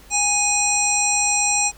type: harmonic tone with a mistuned harmonic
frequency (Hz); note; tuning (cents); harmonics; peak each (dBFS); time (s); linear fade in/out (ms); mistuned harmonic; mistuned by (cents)
830.6; G#5; 0; 1 / 3 / 5 / 7 / 9 / 10; -24 / -24 / -31 / -23 / -20 / -31; 0.1-1.72; 50; 1; -20
effects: added 50 Hz sine -46 dBFS peak until 1.77 s + pink hiss -48 dBFS RMS until 1.77 s